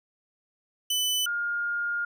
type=tone pair in turn; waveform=sawtooth / sine; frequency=3000 / 1415.8 Hz; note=F#7 / F6; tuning=+23 / +23 cents; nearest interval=octave + minor second; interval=1300 cents; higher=first; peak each=-21 / -26 dBFS; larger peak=first; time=0.9-1.26 / 1.26-2.05 s; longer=second; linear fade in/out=5 ms; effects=none